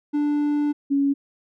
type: tone pair in turn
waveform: triangle / sine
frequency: 293.7 / 279.4 Hz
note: D4 / C#4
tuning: 0 / +14 cents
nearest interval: minor second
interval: 86 cents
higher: first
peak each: -17 dBFS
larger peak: neither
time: 0.13-0.73 / 0.9-1.14 s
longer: first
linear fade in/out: 20 ms
effects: none